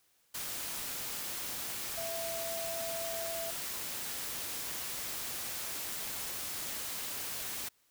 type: tone in noise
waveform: sine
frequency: 666 Hz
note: E5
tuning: 18 cents sharp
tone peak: -38 dBFS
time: 1.97-3.51 s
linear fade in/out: 10 ms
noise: white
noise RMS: -39 dBFS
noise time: 0.34-7.69 s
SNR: -2 dB
effects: white hiss -71 dBFS RMS until 7.9 s